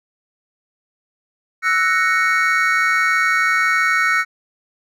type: chord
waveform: triangle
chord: F# dominant seventh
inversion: third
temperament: equal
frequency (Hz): 1318.5 / 1480 / 1864.7 / 2217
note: E6 / F#6 / A#6 / C#7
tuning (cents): 0 / 0 / 0 / 0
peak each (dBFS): -18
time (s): 1.62-4.25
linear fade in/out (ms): 50
effects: none